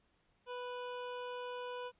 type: tone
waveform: 25% pulse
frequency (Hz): 493.9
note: B4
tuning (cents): 0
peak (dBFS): -37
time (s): 0.46-1.92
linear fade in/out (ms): 50
effects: pink hiss -75 dBFS RMS until 1.99 s + resampled to 8000 Hz